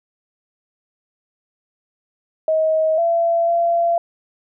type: tone with pitch steps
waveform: sine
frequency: 633 / 675 / 682 Hz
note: D#5 / E5 / F5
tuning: +30 / +41 / -41 cents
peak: -14 dBFS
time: 2.48-3.98 s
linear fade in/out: 2 ms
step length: 500 ms
effects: none